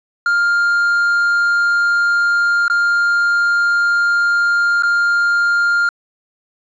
triangle tone with dropouts, 1402 Hz, F6, 6 cents sharp, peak -10 dBFS, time 0.26-5.89 s, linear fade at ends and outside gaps 2 ms, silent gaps 2.681-2.699 / 4.824-4.833 s, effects resampled to 16000 Hz + 8-bit

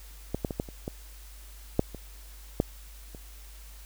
clicks, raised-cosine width 2 ms, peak -15 / -14 / -19 / -14 / -29 / -19 / -8 / -26 / -9 / -30 dBFS, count 10, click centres 0.346 / 0.448 / 0.508 / 0.599 / 0.688 / 0.879 / 1.794 / 1.947 / 2.601 / 3.148 s, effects added 50 Hz sine -45 dBFS peak until 3.85 s + white hiss -53 dBFS RMS until 3.85 s

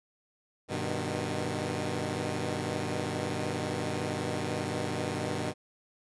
10% pulse chord, G augmented, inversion none, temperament equal with one note detuned, 98 / 123.47 / 153.24 Hz, G2 / B2 / D#3, 0 / 0 / -26 cents, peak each -27 dBFS, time 0.68-5.54 s, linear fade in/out 50 ms, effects resampled to 24000 Hz

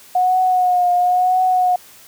sine tone with vibrato, 727 Hz, F#5, 31 cents flat, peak -12 dBFS, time 0.15-1.76 s, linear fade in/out 5 ms, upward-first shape triangle, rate 0.98 Hz, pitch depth 41 cents each way, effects white hiss -44 dBFS RMS until 2.07 s + high-pass 60 Hz 12 dB/octave

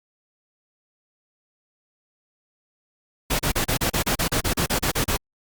pink noise bursts, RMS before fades -22 dBFS, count 15, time 3.3-5.171 s, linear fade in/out 10 ms, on 93 ms, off 34 ms, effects Opus 48 kbps

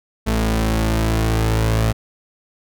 sawtooth tone pair together, 55.2 / 110.2 Hz, A1 / A2, +6 / +3 cents, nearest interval octave, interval 1197 cents, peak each -14 dBFS, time 0.26-1.93 s, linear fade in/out 20 ms, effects none

